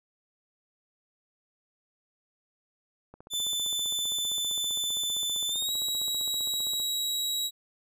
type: click train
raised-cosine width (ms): 1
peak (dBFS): -33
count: 57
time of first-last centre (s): 3.14-6.8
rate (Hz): 15.3
type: tone with pitch glide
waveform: sawtooth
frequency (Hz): 3520 to 3861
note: A7 to B7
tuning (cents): 0 to -40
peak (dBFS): -25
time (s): 3.3-7.51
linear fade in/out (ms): 50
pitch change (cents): +160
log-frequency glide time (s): 5.48-5.72
effects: none